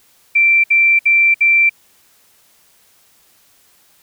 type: tone bursts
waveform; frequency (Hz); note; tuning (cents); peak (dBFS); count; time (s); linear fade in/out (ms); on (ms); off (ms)
sine; 2349; D7; 0; -8; 4; 0.35-1.696; 10; 290; 62
effects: white hiss -53 dBFS RMS until 4.02 s